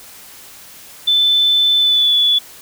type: tone with pitch glide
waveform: sine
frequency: 3520 to 3436 Hz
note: A7 to A7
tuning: 0 to -42 cents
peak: -10 dBFS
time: 1.07-2.39 s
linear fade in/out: 10 ms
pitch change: -42 cents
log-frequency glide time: 1.79-2.15 s
effects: white hiss -39 dBFS RMS until 2.61 s